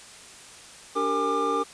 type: tone cluster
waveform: triangle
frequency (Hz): 289.4 / 392.8 / 460.3 / 817 / 1194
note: D4 / G4 / A#4 / G#5 / D6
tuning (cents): -25 / +4 / -22 / -29 / +28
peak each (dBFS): -30 / -30 / -26 / -31 / -24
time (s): 0.95-1.64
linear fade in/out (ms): 20
effects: white hiss -46 dBFS RMS until 1.73 s + resampled to 22050 Hz